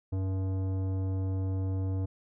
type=tone with tanh clipping; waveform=triangle; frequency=95 Hz; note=F#2; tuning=46 cents sharp; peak=-30 dBFS; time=0.12-2.06 s; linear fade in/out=10 ms; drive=18 dB; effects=none